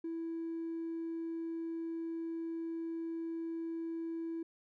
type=tone with hard clipping; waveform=sine; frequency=330 Hz; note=E4; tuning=2 cents sharp; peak=-37 dBFS; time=0.04-4.43 s; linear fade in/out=5 ms; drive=1 dB; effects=none